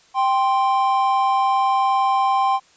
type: tone pair together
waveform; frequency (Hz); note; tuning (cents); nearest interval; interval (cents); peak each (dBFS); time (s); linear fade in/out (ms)
triangle; 784 / 1046.5; G5 / C6; 0 / 0; perfect fourth; 500; -16 / -17; 0.14-2.6; 50
effects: white hiss -54 dBFS RMS until 2.76 s + resampled to 16000 Hz